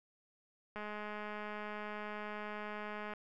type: click train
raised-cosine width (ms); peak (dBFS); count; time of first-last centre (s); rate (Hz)
0.5; -29; 500; 0.76-3.136; 210
effects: none